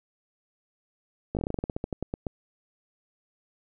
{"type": "slowing click train", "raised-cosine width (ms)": 2, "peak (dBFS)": -16, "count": 17, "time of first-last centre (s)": [1.35, 2.268], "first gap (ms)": 18, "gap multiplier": 1.14, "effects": []}